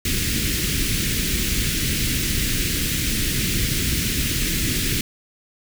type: band-stop noise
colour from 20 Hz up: pink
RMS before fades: -22 dBFS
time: 0.05-5.01 s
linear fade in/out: 2 ms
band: 340 to 1900 Hz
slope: 24 dB/octave
effects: none